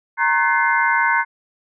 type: tone cluster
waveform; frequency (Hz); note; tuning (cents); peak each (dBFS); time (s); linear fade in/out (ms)
sine; 930 / 1076 / 1510 / 1718 / 2096; A#5 / C6 / F#6 / A6 / C7; -4 / +48 / +35 / -42 / +2; -19 / -23 / -19 / -24 / -22; 0.17-1.25; 50
effects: none